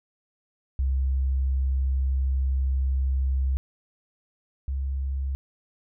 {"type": "tone pair in turn", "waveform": "sine", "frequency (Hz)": [66.3, 67.58], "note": ["C2", "C#2"], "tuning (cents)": [23, -43], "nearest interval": "unison", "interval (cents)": 34, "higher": "second", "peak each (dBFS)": [-21, -25], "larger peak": "first", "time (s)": [[0.79, 3.57], [4.68, 5.35]], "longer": "first", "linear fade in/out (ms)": 0, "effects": []}